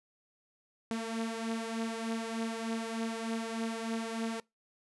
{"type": "beating tone pair", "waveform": "sawtooth", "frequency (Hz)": [225.6, 228.9], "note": ["A3", "A#3"], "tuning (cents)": [44, -31], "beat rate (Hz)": 3.3, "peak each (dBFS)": [-31, -35], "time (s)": [0.91, 4.4], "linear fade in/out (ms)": 0, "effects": ["noise-tail reverb RT60 0.2 s tail -24 dB re dry", "resampled to 24000 Hz"]}